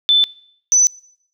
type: tone pair in turn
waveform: sine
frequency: 3520 / 6006 Hz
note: A7 / F#8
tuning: 0 / +25 cents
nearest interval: major sixth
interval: 925 cents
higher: second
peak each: -9 dBFS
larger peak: neither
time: 0.09-0.24 / 0.72-0.87 s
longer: neither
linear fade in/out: 0 ms
effects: noise-tail reverb RT60 0.7 s tail -23 dB re dry